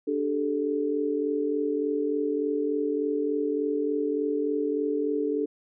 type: chord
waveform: sine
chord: D suspended fourth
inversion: none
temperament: equal with one note detuned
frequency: 293.7 / 392 / 435.4 Hz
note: D4 / G4 / A4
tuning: 0 / 0 / -18 cents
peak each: -28 / -32 / -27 dBFS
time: 0.07-5.46 s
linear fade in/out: 10 ms
effects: none